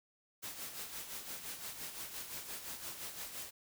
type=noise with tremolo; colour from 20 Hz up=white; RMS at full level=-43 dBFS; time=0.42-3.51 s; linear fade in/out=20 ms; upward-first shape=sine; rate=5.8 Hz; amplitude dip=55%; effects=none